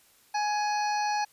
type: harmonic tone with a mistuned harmonic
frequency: 836 Hz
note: G#5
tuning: 11 cents sharp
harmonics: 1 / 2 / 3 / 5 / 6 / 7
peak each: -26 / -36 / -39 / -39 / -46 / -42 dBFS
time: 0.34-1.25 s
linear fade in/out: 10 ms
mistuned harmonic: 5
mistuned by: +66 cents
effects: white hiss -61 dBFS RMS until 1.32 s + resampled to 32000 Hz